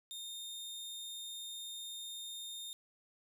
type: tone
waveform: sawtooth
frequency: 3656 Hz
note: A#7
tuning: 34 cents flat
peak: -40 dBFS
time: 0.11-2.73 s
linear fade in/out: 0 ms
effects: none